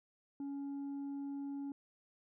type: tone with tanh clipping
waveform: sine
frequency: 280 Hz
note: C#4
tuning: 18 cents sharp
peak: -40 dBFS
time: 0.4-1.72 s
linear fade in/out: 2 ms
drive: 3 dB
effects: none